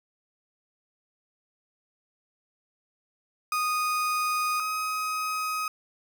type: tone pair in turn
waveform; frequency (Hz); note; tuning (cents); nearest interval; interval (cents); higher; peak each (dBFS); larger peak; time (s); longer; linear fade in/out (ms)
35% pulse; 1240 / 1260.2; D#6 / D#6; -6 / +22; unison; 28; second; -23 / -26; first; 3.52-4.6 / 4.6-5.68; neither; 2
effects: none